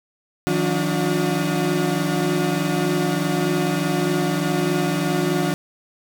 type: tone cluster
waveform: 35% pulse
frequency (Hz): 156.7 / 180 / 288.6 / 358.3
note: D#3 / F#3 / D4 / F4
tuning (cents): +13 / -47 / -30 / +44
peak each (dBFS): -23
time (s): 0.47-5.54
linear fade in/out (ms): 0
effects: 8-bit